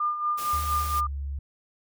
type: tone with tremolo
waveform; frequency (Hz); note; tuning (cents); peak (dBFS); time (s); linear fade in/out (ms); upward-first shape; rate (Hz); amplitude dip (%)
sine; 1204; D6; +43; -22; 0-1.07; 5; sine; 4.3; 60
type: noise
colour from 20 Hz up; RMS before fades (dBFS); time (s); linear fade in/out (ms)
white; -37; 0.37-1.01; 20
type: tone with pitch glide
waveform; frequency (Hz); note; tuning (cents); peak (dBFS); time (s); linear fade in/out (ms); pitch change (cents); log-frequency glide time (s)
sine; 74.3 to 69.73; D2 to C#2; +21 to +11; -29; 0.53-1.39; 5; -110; 0.89-1.1
effects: none